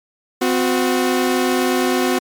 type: tone pair together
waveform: sawtooth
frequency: 256.1 / 364.5 Hz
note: C4 / F#4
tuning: -37 / -26 cents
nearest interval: tritone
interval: 611 cents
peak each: -14 dBFS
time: 0.41-2.19 s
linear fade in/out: 10 ms
effects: MP3 96 kbps